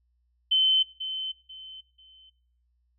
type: tone with echo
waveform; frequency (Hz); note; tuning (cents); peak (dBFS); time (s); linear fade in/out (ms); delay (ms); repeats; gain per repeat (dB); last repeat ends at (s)
sine; 3067; G7; -38; -19; 0.51-0.83; 10; 490; 3; -11; 2.3
effects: noise-tail reverb RT60 0.5 s tail -21 dB re dry + added 60 Hz sine -67 dBFS peak until 2.98 s